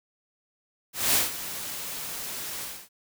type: noise with ADSR envelope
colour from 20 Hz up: white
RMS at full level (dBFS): -21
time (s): 0.93-2.89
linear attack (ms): 210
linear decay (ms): 160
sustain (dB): -14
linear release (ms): 260
effects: none